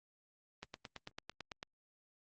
click train, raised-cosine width 0.2 ms, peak -26 dBFS, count 10, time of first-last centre 0.63-1.629 s, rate 9.01 Hz, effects low-pass 6000 Hz 12 dB/octave + Opus 24 kbps

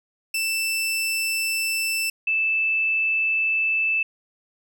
sawtooth / sine tone pair in turn, 2660 / 2634 Hz, E7 / E7, +15 / -2 cents, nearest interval unison, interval 17 cents, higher first, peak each -19 dBFS, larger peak neither, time 0.34-2.1 / 2.27-4.03 s, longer neither, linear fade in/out 5 ms, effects none

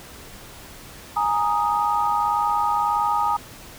sine chord, Ab suspended second, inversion none, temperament equal, 830.6 / 932.3 / 1244.5 Hz, Ab5 / Bb5 / Eb6, 0 / 0 / 0 cents, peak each -23 dBFS, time 1.16-3.37 s, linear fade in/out 10 ms, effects pink hiss -42 dBFS RMS until 3.78 s

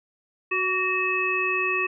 harmonic tone with a mistuned harmonic, 370 Hz, F#4, in tune, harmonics 1 / 3 / 5 / 7, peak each -29 / -29 / -30 / -24 dBFS, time 0.51-1.87 s, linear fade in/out 10 ms, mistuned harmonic 3, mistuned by +38 cents, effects none

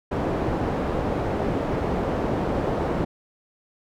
white low-pass noise, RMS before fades -25 dBFS, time 0.11-3.05 s, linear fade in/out 10 ms, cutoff 540 Hz, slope 12 dB/octave, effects none

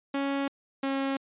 sawtooth tone pair in turn, 277.3 / 271.9 Hz, C#4 / C#4, +1 / -33 cents, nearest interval unison, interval 34 cents, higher first, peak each -23 dBFS, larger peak neither, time 0.14-0.48 / 0.83-1.17 s, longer neither, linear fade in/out 5 ms, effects resampled to 8000 Hz

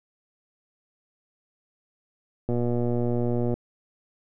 click train, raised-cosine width 2 ms, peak -14 dBFS, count 127, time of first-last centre 2.49-3.54 s, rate 120 Hz, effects none

